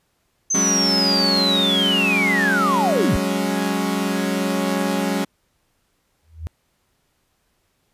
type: linear sweep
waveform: sine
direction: down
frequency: 6272 to 31.76 Hz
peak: -17 dBFS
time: 0.5-3.17 s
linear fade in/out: 10 ms
type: chord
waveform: sawtooth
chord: F# suspended second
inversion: none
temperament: equal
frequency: 185 / 207.7 / 277.2 Hz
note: F#3 / G#3 / C#4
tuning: 0 / 0 / 0 cents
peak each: -20 dBFS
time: 0.54-5.25 s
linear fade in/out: 10 ms
type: tone with exponential growth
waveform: sine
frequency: 80.3 Hz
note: E2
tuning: 45 cents flat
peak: -22 dBFS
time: 6.23-6.47 s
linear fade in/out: 0 ms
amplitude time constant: 51 ms
effects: pink hiss -67 dBFS RMS until 7.93 s + resampled to 32000 Hz